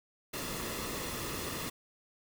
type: noise with comb filter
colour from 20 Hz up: pink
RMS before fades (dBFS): -38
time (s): 0.33-1.7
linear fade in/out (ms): 10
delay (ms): 1.3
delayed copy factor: -0.5
effects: none